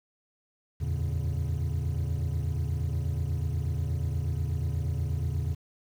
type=tone cluster; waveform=triangle; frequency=81.2 / 89.5 / 113.9 / 141.3 Hz; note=E2 / F2 / A#2 / C#3; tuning=-26 / +43 / -40 / +34 cents; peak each=-27 / -33 / -31 / -30 dBFS; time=0.8-5.55 s; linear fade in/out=20 ms; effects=tanh soft clip ceiling -20 dBFS + 9-bit